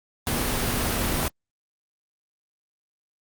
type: tone in noise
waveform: sine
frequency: 243 Hz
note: B3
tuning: 28 cents flat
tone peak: -34 dBFS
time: 0.27-1.28 s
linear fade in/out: 0 ms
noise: pink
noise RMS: -25 dBFS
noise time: 0.27-1.28 s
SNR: -12 dB
effects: Opus 32 kbps